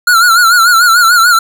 square tone with vibrato, 1398 Hz, F6, 1 cent sharp, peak -5 dBFS, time 0.07-1.39 s, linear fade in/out 5 ms, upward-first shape sine, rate 6.8 Hz, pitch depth 89 cents each way, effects none

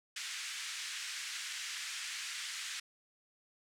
pink band-pass noise, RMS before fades -42 dBFS, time 0.16-2.8 s, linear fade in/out 5 ms, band 1700 to 8400 Hz, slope 24 dB/octave, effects none

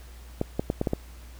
clicks, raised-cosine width 2 ms, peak -11 dBFS, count 6, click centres 0.414 / 0.595 / 0.701 / 0.814 / 0.872 / 0.934 s, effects added 60 Hz sine -43 dBFS peak until 1.39 s + pink hiss -53 dBFS RMS until 1.39 s

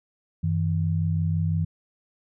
sine tone pair together, 94.6 / 160.6 Hz, F#2 / E3, +39 / -45 cents, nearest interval major sixth, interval 916 cents, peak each -24 dBFS, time 0.43-1.65 s, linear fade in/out 10 ms, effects none

